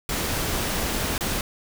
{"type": "noise with dropouts", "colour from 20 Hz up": "pink", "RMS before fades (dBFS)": -26, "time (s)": [0.09, 1.41], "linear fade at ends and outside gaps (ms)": 2, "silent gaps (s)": [1.18, 1.208], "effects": []}